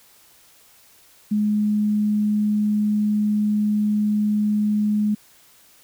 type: tone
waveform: sine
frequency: 210 Hz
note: G#3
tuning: 19 cents sharp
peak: -17 dBFS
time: 1.31-5.15 s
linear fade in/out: 10 ms
effects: white hiss -53 dBFS RMS until 5.83 s